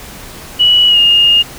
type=tone with pitch glide; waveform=sine; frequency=2936 to 2838 Hz; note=F#7 to F7; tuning=-14 to +27 cents; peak=-5 dBFS; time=0.59-1.43 s; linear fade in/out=20 ms; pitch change=-59 cents; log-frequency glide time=0.88-0.98 s; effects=pink hiss -31 dBFS RMS until 1.58 s